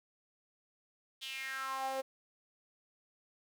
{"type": "tone with high-pass filter sweep", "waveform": "sawtooth", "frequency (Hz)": 266.6, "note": "C4", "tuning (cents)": 33, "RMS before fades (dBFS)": -39, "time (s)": [1.21, 2.02], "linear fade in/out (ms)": 20, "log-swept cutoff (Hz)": [3400, 540], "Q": 5.2, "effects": ["11-bit"]}